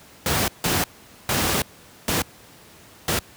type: noise bursts at uneven times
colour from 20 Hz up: pink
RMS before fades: -21 dBFS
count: 5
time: 0.26-0.48 / 0.64-0.84 / 1.29-1.62 / 2.08-2.22 / 3.08-3.19 s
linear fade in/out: 2 ms
effects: pink hiss -48 dBFS RMS until 3.36 s + high-pass 80 Hz 12 dB/octave